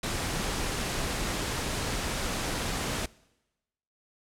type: noise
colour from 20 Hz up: pink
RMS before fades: -31 dBFS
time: 0.03-3.06 s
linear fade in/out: 5 ms
effects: noise-tail reverb RT60 1.0 s tail -23 dB re dry + low-pass 10000 Hz 12 dB/octave